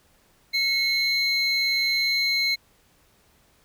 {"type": "tone pair together", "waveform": "triangle", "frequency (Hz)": [2182, 4119], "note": ["C#7", "C8"], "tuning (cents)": [-28, -28], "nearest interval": "major seventh", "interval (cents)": 1100, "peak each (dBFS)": -22, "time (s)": [0.53, 2.56], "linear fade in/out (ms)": 20, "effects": ["pink hiss -61 dBFS RMS until 3.64 s"]}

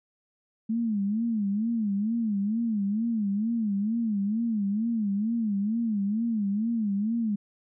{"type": "tone with vibrato", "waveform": "sine", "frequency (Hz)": 215.1, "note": "A3", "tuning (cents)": -39, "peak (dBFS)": -24, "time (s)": [0.69, 7.36], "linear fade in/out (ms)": 10, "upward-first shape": "sine", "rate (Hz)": 2.2, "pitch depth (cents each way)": 150, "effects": []}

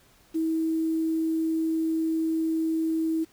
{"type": "tone with quantisation", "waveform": "sine", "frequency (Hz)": 322.3, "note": "E4", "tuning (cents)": -39, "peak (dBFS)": -23, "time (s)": [0.34, 3.25], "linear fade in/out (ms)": 20, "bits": 8, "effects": ["pink hiss -59 dBFS RMS until 3.32 s"]}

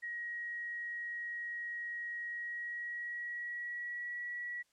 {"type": "tone with pitch glide", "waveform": "sine", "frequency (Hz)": [1895, 1932.6], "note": ["A#6", "B6"], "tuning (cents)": [28, -38], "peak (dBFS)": -38, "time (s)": [0.02, 4.63], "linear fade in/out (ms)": 20, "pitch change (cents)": 34, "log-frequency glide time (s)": [2.26, 4.24], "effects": ["white hiss -75 dBFS RMS until 4.72 s", "low-pass 9000 Hz 12 dB/octave"]}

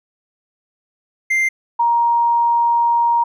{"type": "tone pair in turn", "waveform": ["triangle", "sine"], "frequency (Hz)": [2093, 939.9], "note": ["C7", "A#5"], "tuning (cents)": [0, 14], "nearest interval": "octave + major second", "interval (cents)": 1386, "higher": "first", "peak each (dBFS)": -12, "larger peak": "neither", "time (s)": [[1.3, 1.49], [1.79, 3.24]], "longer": "second", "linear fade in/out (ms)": 10, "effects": []}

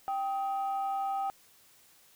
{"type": "tone pair together", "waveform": "sine", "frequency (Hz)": [784, 1260.1], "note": ["G5", "D#6"], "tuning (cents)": [0, 22], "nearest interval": "minor sixth", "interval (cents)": 822, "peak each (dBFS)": [-29, -38], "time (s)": [0.08, 1.3], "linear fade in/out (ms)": 0, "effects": ["tanh soft clip ceiling -24 dBFS", "white hiss -61 dBFS RMS until 2.15 s"]}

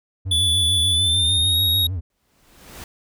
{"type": "tone with vibrato", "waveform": "triangle", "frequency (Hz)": 87.31, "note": "F2", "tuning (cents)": 0, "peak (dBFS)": -21, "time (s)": [0.25, 2.01], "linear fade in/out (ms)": 20, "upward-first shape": "sine", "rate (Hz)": 6.7, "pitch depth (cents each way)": 180}
{"type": "tone with pitch glide", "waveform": "square", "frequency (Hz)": [3456, 3769], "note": ["A7", "A#7"], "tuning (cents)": [-32, 18], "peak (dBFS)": -17, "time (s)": [0.31, 1.87], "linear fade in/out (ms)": 5, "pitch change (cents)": 150, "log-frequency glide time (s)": [0.9, 1.57]}
{"type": "noise with exponential growth", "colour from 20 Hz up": "pink", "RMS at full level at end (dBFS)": -35, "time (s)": [2.1, 2.84], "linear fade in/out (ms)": 2, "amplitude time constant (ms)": 160}
{"effects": []}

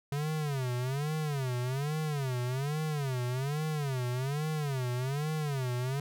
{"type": "tone with vibrato", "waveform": "square", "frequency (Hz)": 138.59, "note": "C#3", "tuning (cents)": 0, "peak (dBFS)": -31, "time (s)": [0.12, 6], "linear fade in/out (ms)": 2, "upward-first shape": "sine", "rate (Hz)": 1.2, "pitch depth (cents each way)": 210, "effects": []}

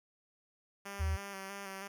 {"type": "tone with vibrato", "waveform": "5% pulse", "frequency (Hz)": 196, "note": "G3", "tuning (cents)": 0, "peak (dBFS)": -31, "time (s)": [0.85, 1.88], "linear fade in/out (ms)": 10, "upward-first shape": "square", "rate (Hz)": 3.1, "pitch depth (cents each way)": 28}
{"type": "tone", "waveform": "sine", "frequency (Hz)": 78.1, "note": "D#2", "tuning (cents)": 7, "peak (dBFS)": -30, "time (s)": [0.99, 1.17], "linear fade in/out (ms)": 20}
{"effects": []}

